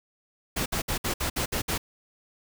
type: noise bursts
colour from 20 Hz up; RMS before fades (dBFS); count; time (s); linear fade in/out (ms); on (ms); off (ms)
pink; -28; 8; 0.56-1.78; 10; 100; 60
effects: none